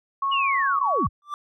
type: tone with pitch glide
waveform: sine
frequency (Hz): 1099 to 1126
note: C#6 to C#6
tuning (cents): -15 to +27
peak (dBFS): -21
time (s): 0.22-1.07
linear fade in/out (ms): 5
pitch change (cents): +42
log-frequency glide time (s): 0.63-0.88
type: linear sweep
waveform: sine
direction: down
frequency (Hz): 2960 to 30.95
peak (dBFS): -23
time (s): 0.31-1.09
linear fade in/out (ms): 20
type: tone with exponential growth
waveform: triangle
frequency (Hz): 1174.7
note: D6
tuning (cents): 0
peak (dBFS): -22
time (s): 1.22-1.34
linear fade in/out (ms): 1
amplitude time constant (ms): 25
effects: none